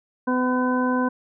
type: harmonic tone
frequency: 252.5 Hz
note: B3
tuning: 39 cents sharp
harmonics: 1 / 2 / 3 / 4 / 6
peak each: -21 / -27 / -34 / -26 / -30 dBFS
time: 0.27-1.09 s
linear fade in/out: 10 ms
effects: none